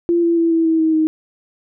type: tone with pitch steps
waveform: sine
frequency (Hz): 342.7 / 337.8 / 332.9 / 328.2 / 323.5 / 318.8 / 314.3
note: F4 / E4 / E4 / E4 / E4 / D#4 / D#4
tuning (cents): -33 / +42 / +17 / -8 / -32 / +42 / +18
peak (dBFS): -12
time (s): 0.09-1.07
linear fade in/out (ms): 0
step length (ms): 140
effects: none